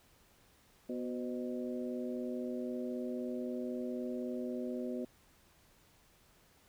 harmonic tone with a mistuned harmonic, 123 Hz, B2, 7 cents flat, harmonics 2 / 3 / 4 / 5, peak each -38 / -42 / -44 / -46 dBFS, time 0.89-5.05 s, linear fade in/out 5 ms, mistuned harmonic 4, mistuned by +66 cents, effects pink hiss -66 dBFS RMS until 6.68 s

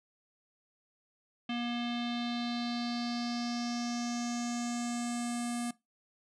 square tone with low-pass filter sweep, 239 Hz, A#3, 43 cents sharp, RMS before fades -35 dBFS, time 1.49-5.71 s, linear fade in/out 5 ms, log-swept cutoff 3100 to 9400 Hz, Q 4.3, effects noise-tail reverb RT60 0.2 s tail -20 dB re dry

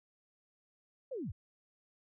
sine linear sweep, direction down, 568 to 55.8 Hz, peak -37 dBFS, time 1.11-1.32 s, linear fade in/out 10 ms, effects none

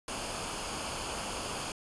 pink noise with comb filter, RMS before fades -37 dBFS, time 0.08-1.72 s, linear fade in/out 2 ms, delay 0.52 ms, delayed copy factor -0.55, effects resampled to 24000 Hz

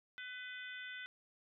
harmonic tone with a mistuned harmonic, 500 Hz, B4, 21 cents sharp, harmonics 3 / 4 / 5 / 6 / 7, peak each -47 / -50 / -55 / -56 / -54 dBFS, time 0.18-1.06 s, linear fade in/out 0 ms, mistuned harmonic 6, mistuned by +39 cents, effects none

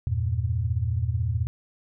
sine chord, E diminished, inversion none, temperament equal, 82.41 / 98 / 116.54 Hz, E2 / G2 / Bb2, 0 / 0 / 0 cents, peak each -27 / -29 / -26 dBFS, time 0.07-1.47 s, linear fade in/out 0 ms, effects none

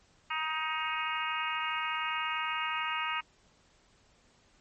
harmonic tone, 314.3 Hz, D#4, 18 cents sharp, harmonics 3 / 4 / 5 / 6 / 7 / 8 / 9, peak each -37 / -35 / -41 / -41 / -39 / -39 / -39 dBFS, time 0.3-3.21 s, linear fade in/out 10 ms, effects pink hiss -65 dBFS RMS until 4.6 s + MP3 32 kbps

